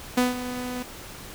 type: tone with ADSR envelope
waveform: sawtooth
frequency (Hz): 248.9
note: B3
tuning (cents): +14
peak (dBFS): -13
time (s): 0.17-0.83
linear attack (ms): 8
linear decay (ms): 160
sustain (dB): -13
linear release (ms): 8
effects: pink hiss -41 dBFS RMS until 1.34 s